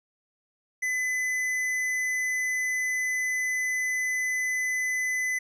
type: tone with tanh clipping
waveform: sine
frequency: 2012 Hz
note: B6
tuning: 32 cents sharp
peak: -27 dBFS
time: 0.82-5.39 s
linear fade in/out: 10 ms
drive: 12 dB
effects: none